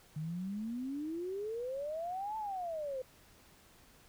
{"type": "exponential two-way sweep", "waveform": "sine", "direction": "up then down", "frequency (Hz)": [149.6, 888, 506], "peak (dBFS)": -36, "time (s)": [0.16, 3.02], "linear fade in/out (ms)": 5, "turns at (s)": 2.37, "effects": ["pink hiss -62 dBFS RMS until 4.08 s"]}